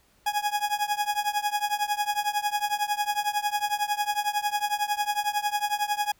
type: tone with tremolo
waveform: 40% pulse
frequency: 830.6 Hz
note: G#5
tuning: in tune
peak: -20 dBFS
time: 0.26-6.12 s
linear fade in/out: 5 ms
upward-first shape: triangle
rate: 11 Hz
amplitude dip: 95%
effects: pink hiss -63 dBFS RMS until 6.19 s